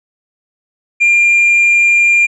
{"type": "tone with tanh clipping", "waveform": "triangle", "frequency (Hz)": 2396, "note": "D7", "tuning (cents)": 34, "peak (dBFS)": -7, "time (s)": [1, 2.27], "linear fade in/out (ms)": 20, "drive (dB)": 6, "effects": ["resampled to 22050 Hz"]}